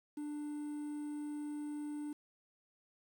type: tone with quantisation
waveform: triangle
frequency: 296.1 Hz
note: D4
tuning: 14 cents sharp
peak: -37 dBFS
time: 0.17-2.13 s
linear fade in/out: 5 ms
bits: 10
effects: none